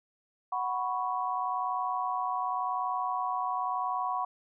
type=chord; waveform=sine; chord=F# suspended fourth; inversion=none; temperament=equal; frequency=740 / 987.8 / 1108.7 Hz; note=F#5 / B5 / C#6; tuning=0 / 0 / 0 cents; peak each=-33 dBFS; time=0.52-4.25 s; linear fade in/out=5 ms; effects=none